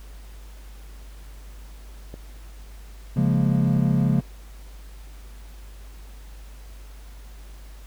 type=clicks; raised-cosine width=2 ms; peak=-24 dBFS; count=2; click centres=2.141 / 3.769 s
type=chord; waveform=triangle; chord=Bb minor seventh; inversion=first; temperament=equal; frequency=138.59 / 174.61 / 207.7 / 233.1 Hz; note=Db3 / F3 / Ab3 / Bb3; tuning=0 / 0 / 0 / 0 cents; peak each=-19 / -21 / -23 / -24 dBFS; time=3.16-4.21 s; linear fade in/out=10 ms
effects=added 50 Hz sine -39 dBFS peak until 7.86 s + pink hiss -52 dBFS RMS until 7.86 s